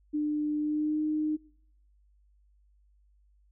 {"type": "tone with pitch glide", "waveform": "sine", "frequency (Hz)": [299.6, 306.6], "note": ["D4", "D#4"], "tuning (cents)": [35, -25], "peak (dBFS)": -26, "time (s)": [0.13, 1.37], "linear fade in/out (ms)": 20, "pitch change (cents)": 40, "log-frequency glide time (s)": [0.58, 1.02], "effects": ["noise-tail reverb RT60 0.7 s tail -24 dB re dry", "added 50 Hz sine -61 dBFS peak until 3.51 s"]}